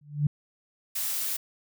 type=tone with exponential growth; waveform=sine; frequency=146.83 Hz; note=D3; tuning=in tune; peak=-17 dBFS; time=0.01-0.27 s; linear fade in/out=5 ms; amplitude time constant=55 ms
type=noise; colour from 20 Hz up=blue; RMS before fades=-30 dBFS; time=0.95-1.37 s; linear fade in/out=10 ms
effects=none